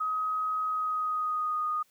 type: tone with pitch glide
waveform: sine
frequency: 1264 to 1234.4 Hz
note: D#6 to D#6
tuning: +27 to -14 cents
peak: -27 dBFS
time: 0-1.83 s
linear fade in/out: 10 ms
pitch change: -41 cents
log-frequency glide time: 0.65-1.68 s
effects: white hiss -67 dBFS RMS until 1.9 s